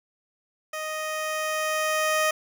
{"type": "tone with level ramp", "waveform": "15% pulse", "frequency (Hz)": 622.3, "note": "D#5", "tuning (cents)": 0, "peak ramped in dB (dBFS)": [-24, -14], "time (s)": [0.73, 2.31], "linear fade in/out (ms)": 5, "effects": []}